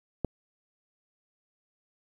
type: click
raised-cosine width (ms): 2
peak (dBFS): -14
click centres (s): 0.247
effects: 9-bit